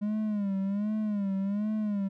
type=tone with vibrato; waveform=triangle; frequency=204.2 Hz; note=G#3; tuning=29 cents flat; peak=-25 dBFS; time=0.01-2.09 s; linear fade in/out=20 ms; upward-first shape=sine; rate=1.3 Hz; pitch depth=98 cents each way; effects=none